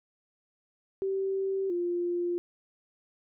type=tone pair in turn; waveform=sine; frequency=386.8 / 349.8 Hz; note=G4 / F4; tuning=-23 / +3 cents; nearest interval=major second; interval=174 cents; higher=first; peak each=-27 dBFS; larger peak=neither; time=1.02-1.7 / 1.7-2.38 s; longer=neither; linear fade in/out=0 ms; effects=none